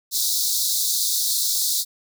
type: high-pass noise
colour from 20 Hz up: pink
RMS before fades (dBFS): -22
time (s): 0.11-1.85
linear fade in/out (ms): 50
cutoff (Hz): 3700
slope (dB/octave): 96
effects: none

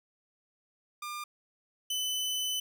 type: tone pair in turn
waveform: sawtooth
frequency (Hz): 1200 / 3014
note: D6 / F#7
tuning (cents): +37 / +31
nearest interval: octave + major third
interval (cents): 1594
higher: second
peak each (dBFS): -33 / -27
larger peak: second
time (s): 1.02-1.24 / 1.9-2.6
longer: second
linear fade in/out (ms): 5
effects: none

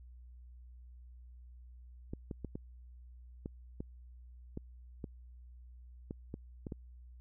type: clicks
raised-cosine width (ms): 3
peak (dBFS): -27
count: 12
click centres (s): 2.135 / 2.312 / 2.447 / 2.555 / 3.459 / 3.805 / 4.574 / 5.042 / 6.109 / 6.341 / 6.668 / 6.722
effects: added 61 Hz sine -51 dBFS peak until 7.2 s

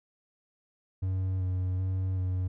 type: tone with vibrato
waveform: triangle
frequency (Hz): 93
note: F#2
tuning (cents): +9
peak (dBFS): -25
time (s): 1.02-2.48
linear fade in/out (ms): 10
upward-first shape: square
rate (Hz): 1.3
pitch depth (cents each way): 17
effects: none

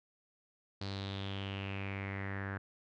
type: tone with low-pass filter sweep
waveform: sawtooth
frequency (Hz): 98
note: G2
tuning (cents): 0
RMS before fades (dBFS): -40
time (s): 0.81-2.58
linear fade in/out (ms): 5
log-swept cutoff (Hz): 4400 to 1600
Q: 5.8
effects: none

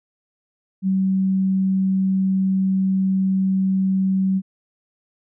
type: tone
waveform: sine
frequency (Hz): 190.6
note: G3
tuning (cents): -48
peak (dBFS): -16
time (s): 0.82-4.42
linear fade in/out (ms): 50
effects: none

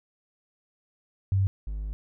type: tone pair in turn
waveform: sine / triangle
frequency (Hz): 97 / 51.38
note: G2 / G#1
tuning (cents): -18 / -18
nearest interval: major seventh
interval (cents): 1100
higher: first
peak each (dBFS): -20 / -28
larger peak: first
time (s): 1.32-1.47 / 1.67-1.93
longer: second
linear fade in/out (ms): 0
effects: none

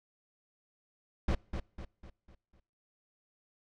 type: noise with echo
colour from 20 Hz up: brown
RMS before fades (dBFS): -28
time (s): 1.28-1.35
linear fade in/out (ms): 5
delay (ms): 250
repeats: 5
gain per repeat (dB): -7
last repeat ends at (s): 2.6
effects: noise-tail reverb RT60 0.7 s tail -26 dB re dry + low-pass 5000 Hz 12 dB/octave

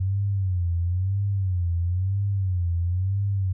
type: tone with vibrato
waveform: sine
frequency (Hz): 92.5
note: F#2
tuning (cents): 0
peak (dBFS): -21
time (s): 0-3.53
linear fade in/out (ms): 10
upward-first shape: sine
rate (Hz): 1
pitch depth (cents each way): 140
effects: none

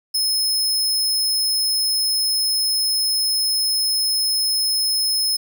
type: tone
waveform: sawtooth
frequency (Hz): 5180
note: E8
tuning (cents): -31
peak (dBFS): -15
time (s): 0.14-5.37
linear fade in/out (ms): 10
effects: none

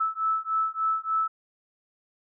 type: beating tone pair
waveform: sine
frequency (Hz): 1308 / 1311.4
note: E6 / E6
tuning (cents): -14 / -9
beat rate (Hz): 3.4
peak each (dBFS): -27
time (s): 0-1.28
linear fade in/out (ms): 10
effects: none

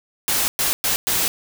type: noise bursts at uneven times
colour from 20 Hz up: white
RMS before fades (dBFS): -20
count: 4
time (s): 0.28-0.48 / 0.59-0.73 / 0.84-0.96 / 1.07-1.28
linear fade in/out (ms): 0
effects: none

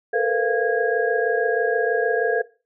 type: tone cluster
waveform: sine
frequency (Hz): 441.9 / 468.2 / 505 / 693 / 1644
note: A4 / A#4 / B4 / F5 / G#6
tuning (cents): +7 / +8 / +39 / -14 / -18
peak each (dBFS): -22 / -23 / -26 / -26 / -25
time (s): 0.13-2.42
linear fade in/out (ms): 10
effects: noise-tail reverb RT60 0.3 s tail -18 dB re dry

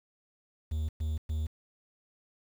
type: tone bursts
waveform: triangle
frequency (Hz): 77.78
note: D#2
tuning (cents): 0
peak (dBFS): -27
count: 3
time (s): 0.71-1.47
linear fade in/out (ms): 10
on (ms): 180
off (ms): 110
effects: 9-bit

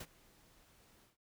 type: noise with ADSR envelope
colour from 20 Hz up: pink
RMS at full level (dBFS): -44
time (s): 0-1.17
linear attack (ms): 6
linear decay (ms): 50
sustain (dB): -22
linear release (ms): 130
effects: none

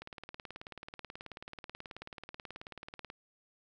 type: click train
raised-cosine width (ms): 0.3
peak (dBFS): -28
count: 58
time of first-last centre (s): 0.02-3.101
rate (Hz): 18.5
effects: none

